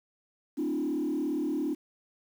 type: tone with frequency modulation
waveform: sine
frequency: 298.7 Hz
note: D4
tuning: 29 cents sharp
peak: -26 dBFS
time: 0.57-1.75 s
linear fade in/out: 20 ms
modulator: 37.4 Hz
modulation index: 1.2
effects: tanh soft clip ceiling -24 dBFS + 9-bit